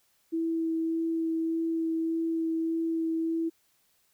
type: tone with vibrato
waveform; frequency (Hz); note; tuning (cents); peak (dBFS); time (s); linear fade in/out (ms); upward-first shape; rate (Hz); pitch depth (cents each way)
sine; 326.9; E4; -14; -26; 0.32-3.5; 20; sine; 1.7; 10
effects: white hiss -69 dBFS RMS until 4.13 s